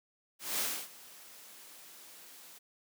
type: noise with ADSR envelope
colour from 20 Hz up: white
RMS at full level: -32 dBFS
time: 0.39-2.59 s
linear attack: 200 ms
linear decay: 290 ms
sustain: -21 dB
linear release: 16 ms
effects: high-pass 200 Hz 12 dB/octave